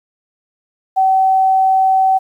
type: tone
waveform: sine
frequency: 763 Hz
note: G5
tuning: 47 cents flat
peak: -9 dBFS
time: 0.96-2.19 s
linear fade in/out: 20 ms
effects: 8-bit